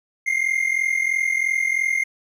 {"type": "tone pair together", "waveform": "triangle", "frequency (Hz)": [2093, 2136], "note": ["C7", "C7"], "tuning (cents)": [0, 35], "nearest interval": "unison", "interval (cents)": 35, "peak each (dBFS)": -20, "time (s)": [0.26, 2.04], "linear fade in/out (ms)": 10, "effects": []}